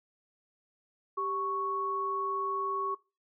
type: tone pair together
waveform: sine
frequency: 392 / 1108.7 Hz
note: G4 / C#6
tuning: 0 / 0 cents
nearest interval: octave + tritone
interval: 1800 cents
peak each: -37 / -30 dBFS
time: 1.17-2.95 s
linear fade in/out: 10 ms
effects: noise-tail reverb RT60 0.3 s tail -22 dB re dry